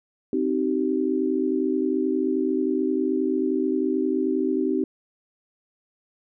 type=chord; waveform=sine; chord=C minor; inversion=none; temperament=equal with one note detuned; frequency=261.6 / 311.1 / 384.2 Hz; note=C4 / Eb4 / G4; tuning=0 / 0 / -35 cents; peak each=-25 dBFS; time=0.33-4.84 s; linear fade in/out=2 ms; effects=none